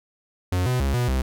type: tone with pitch steps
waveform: 45% pulse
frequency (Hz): 90.6 / 126.1 / 68.2 / 122.4 / 65.2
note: F#2 / B2 / C#2 / B2 / C2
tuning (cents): -36 / +36 / -28 / -15 / -5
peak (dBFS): -20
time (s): 0.52-1.22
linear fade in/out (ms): 5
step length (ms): 140
effects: none